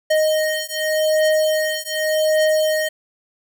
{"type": "beating tone pair", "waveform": "square", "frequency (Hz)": [621, 621.86], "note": ["D#5", "D#5"], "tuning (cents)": [-3, -1], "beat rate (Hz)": 0.86, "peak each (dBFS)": -20, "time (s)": [0.1, 2.89], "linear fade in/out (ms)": 10, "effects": []}